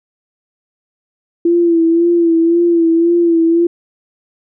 sine tone with vibrato, 336.8 Hz, E4, 37 cents sharp, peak -8 dBFS, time 1.45-3.67 s, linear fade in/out 5 ms, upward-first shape sine, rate 1.9 Hz, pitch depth 43 cents each way, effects none

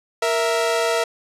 sawtooth tone pair together, 466.2 / 659.3 Hz, A#4 / E5, 0 / 0 cents, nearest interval tritone, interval 600 cents, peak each -17 dBFS, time 0.22-1.04 s, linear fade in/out 5 ms, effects low-pass 10000 Hz 12 dB/octave

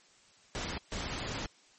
pink noise bursts at uneven times, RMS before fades -37 dBFS, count 2, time 0.55-0.78 / 0.92-1.46 s, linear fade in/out 0 ms, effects white hiss -62 dBFS RMS until 1.78 s + MP3 32 kbps

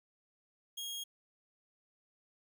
sawtooth tone, 3268 Hz, G#7, 29 cents flat, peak -36 dBFS, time 0.77-1.04 s, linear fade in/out 10 ms, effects 12-bit

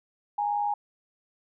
sine tone pair together, 826.8 / 928 Hz, G#5 / A#5, -8 / -8 cents, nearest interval major second, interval 200 cents, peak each -25 / -33 dBFS, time 0.38-0.74 s, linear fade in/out 5 ms, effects none

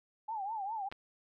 sine tone with vibrato, 837 Hz, G#5, 13 cents sharp, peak -35 dBFS, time 0.28-0.89 s, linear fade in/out 10 ms, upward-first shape triangle, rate 4.9 Hz, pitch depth 180 cents each way
clicks, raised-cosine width 0.3 ms, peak -32 / -27 dBFS, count 2, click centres 0.916 / 0.924 s
effects none

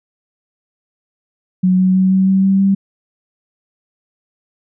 sine tone with pitch steps, 184.3 / 186.12 / 187.96 / 189.81 / 191.68 / 193.57 / 195.48 Hz, F#3 / F#3 / F#3 / F#3 / G3 / G3 / G3, -7 / +10 / +28 / +44 / -39 / -22 / -5 cents, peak -9 dBFS, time 1.63-2.75 s, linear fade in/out 10 ms, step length 160 ms, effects none

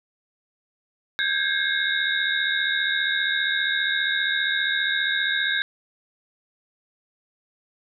sine tone cluster, 1582 / 1657 / 2151 / 3618 / 3813 Hz, G6 / G#6 / C7 / A7 / A#7, +15 / -4 / +47 / +48 / +38 cents, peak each -25 / -26 / -32 / -30 / -28 dBFS, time 1.19-5.62 s, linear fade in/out 0 ms, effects none

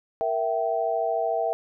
sine chord, E diminished, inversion second, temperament equal with one note detuned, 466.2 / 659.3 / 772.8 Hz, Bb4 / E5 / G5, 0 / 0 / -25 cents, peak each -29 / -25 / -28 dBFS, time 0.21-1.53 s, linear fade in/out 0 ms, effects none

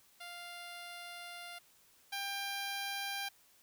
10% pulse tone pair in turn, 698.5 / 795.2 Hz, F5 / G5, 0 / +25 cents, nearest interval major second, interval 225 cents, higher second, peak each -37 / -29 dBFS, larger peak second, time 0.2-1.59 / 2.12-3.29 s, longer first, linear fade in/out 10 ms, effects white hiss -66 dBFS RMS until 3.62 s

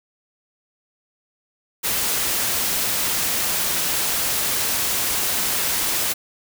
white noise, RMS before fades -22 dBFS, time 1.83-6.14 s, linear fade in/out 20 ms, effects none

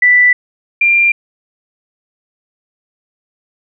sine tone pair in turn, 1977 / 2385 Hz, B6 / D7, +1 / +26 cents, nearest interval minor third, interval 325 cents, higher second, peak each -5 / -7 dBFS, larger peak first, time 0.02-0.33 / 0.81-1.12 s, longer neither, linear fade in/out 5 ms, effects none

